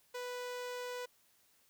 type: tone with notch filter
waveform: sawtooth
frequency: 493.9 Hz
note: B4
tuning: in tune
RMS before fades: -42 dBFS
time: 0.14-1.06 s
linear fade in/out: 10 ms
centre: 11000 Hz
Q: 1.9
effects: white hiss -70 dBFS RMS until 1.69 s